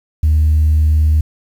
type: tone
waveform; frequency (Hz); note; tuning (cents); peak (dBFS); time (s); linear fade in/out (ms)
sine; 77.1; D#2; -15; -7; 0.23-1.21; 5
effects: tanh soft clip ceiling -6 dBFS + 7-bit